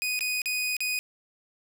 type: tone with dropouts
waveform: sawtooth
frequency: 2489 Hz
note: D#7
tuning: in tune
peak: -23 dBFS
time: 0.02-0.99 s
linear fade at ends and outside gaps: 0 ms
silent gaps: 0.191-0.208 / 0.418-0.458 / 0.767-0.805 s
effects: none